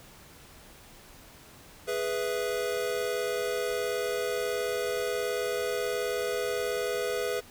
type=chord; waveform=square; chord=E major; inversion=first; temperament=equal; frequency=415.3 / 493.9 / 659.3 Hz; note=G#4 / B4 / E5; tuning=0 / 0 / 0 cents; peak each=-33 / -32 / -37 dBFS; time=1.87-7.41 s; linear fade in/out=20 ms; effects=pink hiss -52 dBFS RMS until 7.5 s